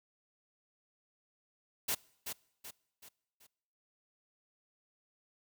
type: noise with echo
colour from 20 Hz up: white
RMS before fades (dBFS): -33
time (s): 1.88-1.95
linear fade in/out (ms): 10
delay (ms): 380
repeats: 4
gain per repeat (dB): -7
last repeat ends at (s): 3.47
effects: noise-tail reverb RT60 0.8 s tail -24 dB re dry